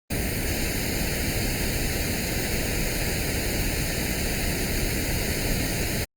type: noise with comb filter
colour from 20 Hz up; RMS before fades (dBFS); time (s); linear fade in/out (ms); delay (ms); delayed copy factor
pink; -26; 0.1-6.05; 10; 0.44; +0.95
effects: Opus 32 kbps